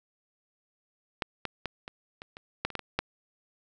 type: clicks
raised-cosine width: 0.3 ms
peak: -12 / -15 / -16 / -23 / -25 / -27 / -11 / -25 / -15 / -23 / -10 dBFS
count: 11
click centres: 1.222 / 1.453 / 1.657 / 1.879 / 2.219 / 2.369 / 2.65 / 2.703 / 2.753 / 2.793 / 2.99 s
effects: none